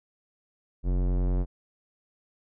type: tone with low-pass filter sweep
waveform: square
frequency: 45.34 Hz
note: F#1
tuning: 34 cents flat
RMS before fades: -25 dBFS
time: 0.83-1.46 s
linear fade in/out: 50 ms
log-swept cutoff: 390 to 610 Hz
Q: 0.71
effects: none